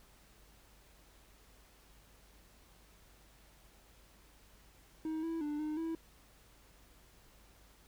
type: tone with pitch steps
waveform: triangle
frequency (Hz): 316.1 / 328.5 / 296.1 / 305.6 / 326.6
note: D#4 / E4 / D4 / D#4 / E4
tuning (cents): +27 / -6 / +14 / -31 / -16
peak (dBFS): -33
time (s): 5.05-5.95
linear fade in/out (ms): 2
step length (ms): 180
effects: added 50 Hz sine -64 dBFS peak until 7.87 s + pink hiss -64 dBFS RMS until 7.87 s